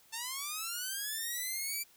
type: linear sweep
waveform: 5% pulse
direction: up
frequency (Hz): 882 to 2349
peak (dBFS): -25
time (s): 0.12-1.84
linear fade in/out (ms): 20
effects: white hiss -63 dBFS RMS until 1.96 s